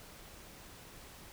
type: silence
effects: pink hiss -53 dBFS RMS until 1.32 s